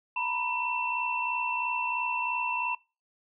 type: tone cluster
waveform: sine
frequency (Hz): 922 / 985 / 2692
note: A#5 / B5 / E7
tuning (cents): -19 / -5 / +36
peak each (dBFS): -36 / -31 / -31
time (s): 0.16-2.75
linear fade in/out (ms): 5
effects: noise-tail reverb RT60 0.3 s tail -23 dB re dry